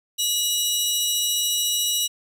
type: tone pair together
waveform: 20% pulse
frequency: 2911 / 3886 Hz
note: F#7 / B7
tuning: -29 / -29 cents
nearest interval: perfect fourth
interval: 500 cents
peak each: -18 dBFS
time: 0.18-2.08 s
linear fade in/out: 20 ms
effects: none